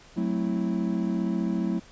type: chord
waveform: triangle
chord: F# half-diminished seventh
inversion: none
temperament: equal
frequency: 185 / 220 / 261.6 / 329.6 Hz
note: F#3 / A3 / C4 / E4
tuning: 0 / 0 / 0 / 0 cents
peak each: -26 / -27 / -32 / -29 dBFS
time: 0.16-1.8 s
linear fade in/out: 20 ms
effects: pink hiss -52 dBFS RMS until 1.91 s + resampled to 16000 Hz